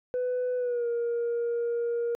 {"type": "tone with pitch glide", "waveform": "sine", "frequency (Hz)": [499, 471.3], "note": ["B4", "A#4"], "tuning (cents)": [18, 19], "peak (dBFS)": -24, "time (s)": [0.14, 2.15], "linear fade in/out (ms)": 0, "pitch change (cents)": -99, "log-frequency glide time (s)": [0.57, 0.87], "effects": ["tanh soft clip ceiling -24 dBFS"]}